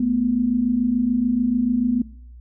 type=tone pair together; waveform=sine; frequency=220 / 246.9 Hz; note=A3 / B3; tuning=0 / 0 cents; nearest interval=major second; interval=200 cents; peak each=-24 / -18 dBFS; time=0-2.02 s; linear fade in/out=5 ms; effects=noise-tail reverb RT60 0.6 s tail -22 dB re dry + added 60 Hz sine -39 dBFS peak until 2.4 s